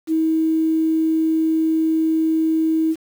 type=tone with quantisation; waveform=sine; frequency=320 Hz; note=D#4; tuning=49 cents sharp; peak=-15 dBFS; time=0.07-2.96 s; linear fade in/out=50 ms; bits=7; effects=none